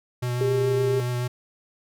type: tone with vibrato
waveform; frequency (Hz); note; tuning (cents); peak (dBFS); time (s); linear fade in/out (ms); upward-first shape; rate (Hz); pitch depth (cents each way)
square; 123.2; B2; -4; -25; 0.22-1.28; 10; triangle; 7.1; 17
type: tone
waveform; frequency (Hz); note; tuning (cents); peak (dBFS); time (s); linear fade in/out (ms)
sine; 400.2; G4; +36; -21; 0.41-1; 0
effects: none